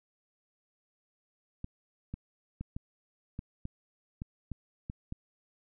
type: clicks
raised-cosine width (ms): 5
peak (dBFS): -25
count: 10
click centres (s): 1.644 / 2.14 / 2.61 / 2.765 / 3.391 / 3.654 / 4.219 / 4.517 / 4.899 / 5.124
effects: none